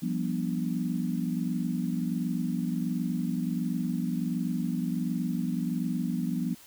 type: chord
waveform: sine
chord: G dominant seventh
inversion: third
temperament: equal with one note detuned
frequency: 174.61 / 196 / 242.7 / 293.7 Hz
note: F3 / G3 / B3 / D4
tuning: 0 / 0 / -30 / 0 cents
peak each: -31 / -34 / -31 / -37 dBFS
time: 0.02-6.55 s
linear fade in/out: 10 ms
effects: white hiss -53 dBFS RMS until 6.66 s